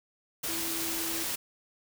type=tone in noise; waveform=sine; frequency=329.6 Hz; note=E4; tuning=in tune; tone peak=-38 dBFS; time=0.48-1.24 s; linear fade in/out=10 ms; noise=white; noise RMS=-33 dBFS; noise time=0.43-1.36 s; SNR=-8 dB; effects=none